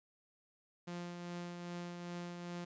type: tone with tremolo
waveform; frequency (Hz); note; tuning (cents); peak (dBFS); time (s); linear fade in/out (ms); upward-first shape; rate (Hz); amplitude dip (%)
sawtooth; 174.61; F3; 0; -37; 0.87-2.65; 10; triangle; 2.5; 40
effects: resampled to 16000 Hz + 13-bit